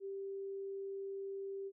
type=tone; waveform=sine; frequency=392 Hz; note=G4; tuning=in tune; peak=-40 dBFS; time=0-1.72 s; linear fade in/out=50 ms; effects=none